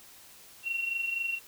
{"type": "tone pair together", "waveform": "sine", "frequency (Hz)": [2731, 2755], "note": ["F7", "F7"], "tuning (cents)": [-39, -24], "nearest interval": "unison", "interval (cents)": 15, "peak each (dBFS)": [-30, -37], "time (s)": [0.63, 1.4], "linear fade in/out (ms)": 50, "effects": ["white hiss -53 dBFS RMS until 1.47 s"]}